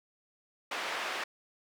white band-pass noise, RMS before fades -36 dBFS, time 0.71-1.24 s, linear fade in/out 5 ms, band 490 to 2300 Hz, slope 12 dB/octave, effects none

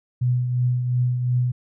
sine tone with tremolo, 124.2 Hz, B2, 10 cents sharp, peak -16 dBFS, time 0.21-1.52 s, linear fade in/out 10 ms, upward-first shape triangle, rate 2.8 Hz, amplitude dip 50%, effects none

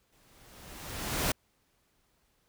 pink noise with exponential growth, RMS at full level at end -27 dBFS, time 0.12-1.32 s, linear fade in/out 5 ms, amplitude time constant 260 ms, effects pink hiss -72 dBFS RMS until 2.48 s

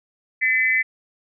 sine tone with amplitude modulation, 2036 Hz, C7, 48 cents flat, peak -12 dBFS, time 0.41-0.83 s, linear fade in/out 20 ms, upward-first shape sine, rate 255 Hz, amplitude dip 95%, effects none

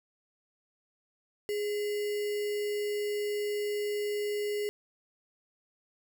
sine tone with sample-and-hold, 415.3 Hz, G#4, in tune, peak -29 dBFS, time 1.49-4.69 s, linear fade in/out 0 ms, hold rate 2450 Hz, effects none

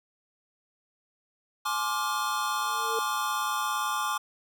square chord, D half-diminished seventh, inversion second, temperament just, 845.8 / 1057.2 / 1174.7 / 1409.6 Hz, Ab5 / C6 / D6 / F6, +31 / +18 / 0 / +16 cents, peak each -35 / -34 / -31 / -36 dBFS, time 1.65-4.18 s, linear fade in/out 10 ms
sine tone with exponential growth, 452.1 Hz, A4, 47 cents sharp, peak -27 dBFS, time 2.53-2.99 s, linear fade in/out 2 ms, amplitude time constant 100 ms
effects none

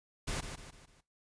pink noise with echo, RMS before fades -36 dBFS, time 0.27-0.41 s, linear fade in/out 10 ms, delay 150 ms, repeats 4, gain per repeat -7 dB, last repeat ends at 1.01 s, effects noise-tail reverb RT60 0.2 s tail -17 dB re dry + resampled to 22050 Hz

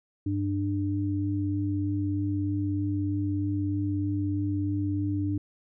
sine tone pair together, 98 / 297.2 Hz, G2 / D4, 0 / +21 cents, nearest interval octave + perfect fifth, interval 1921 cents, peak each -28 dBFS, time 0.26-5.38 s, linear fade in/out 5 ms, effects none

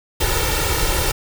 pink noise with comb filter, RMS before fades -19 dBFS, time 0.2-1.12 s, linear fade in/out 10 ms, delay 2.2 ms, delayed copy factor +0.85, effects none

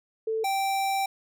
sine / square tone pair in turn, 443.1 / 780.7 Hz, A4 / G5, +12 / -7 cents, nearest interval minor seventh, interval 981 cents, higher second, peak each -25 / -25 dBFS, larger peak neither, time 0.27-0.44 / 0.44-1.06 s, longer second, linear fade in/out 5 ms, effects none

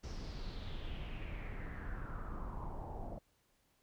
brown noise with low-pass filter sweep, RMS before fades -43 dBFS, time 0.03-3.19 s, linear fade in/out 10 ms, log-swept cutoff 5800 to 670 Hz, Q 4.6, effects pink hiss -75 dBFS RMS until 3.82 s

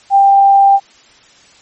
sine tone, 791 Hz, G5, 15 cents sharp, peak -4 dBFS, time 0.1-0.8 s, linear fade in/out 50 ms, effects white hiss -45 dBFS RMS until 1.61 s + MP3 32 kbps

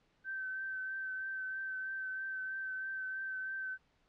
sine tone with vibrato, 1543 Hz, G6, 28 cents flat, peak -37 dBFS, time 0.24-3.78 s, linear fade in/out 50 ms, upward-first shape triangle, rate 3.1 Hz, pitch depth 24 cents each way, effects pink hiss -73 dBFS RMS until 4.08 s + low-pass 4000 Hz 12 dB/octave

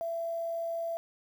sine tone with quantisation, 669 Hz, E5, 25 cents sharp, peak -31 dBFS, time 0.01-0.97 s, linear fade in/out 0 ms, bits 9, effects none

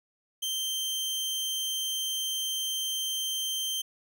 sawtooth tone, 3136 Hz, G7, in tune, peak -26 dBFS, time 0.42-3.82 s, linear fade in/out 10 ms, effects none

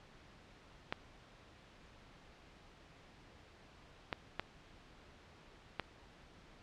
clicks, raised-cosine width 0.3 ms, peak -19 dBFS, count 4, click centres 0.925 / 4.128 / 4.396 / 5.797 s, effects pink hiss -60 dBFS RMS until 6.62 s + low-pass 4000 Hz 12 dB/octave

